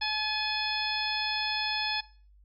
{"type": "harmonic tone with a mistuned harmonic", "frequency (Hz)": 857, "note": "A5", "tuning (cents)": -46, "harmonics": [1, 2, 3, 4, 5, 6], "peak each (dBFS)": [-35, -35, -35, -35, -35, -35], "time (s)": [0.01, 2.01], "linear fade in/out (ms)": 10, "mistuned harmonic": 3, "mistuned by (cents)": -45, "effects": ["noise-tail reverb RT60 0.4 s tail -19 dB re dry", "added 50 Hz sine -55 dBFS peak until 2.44 s"]}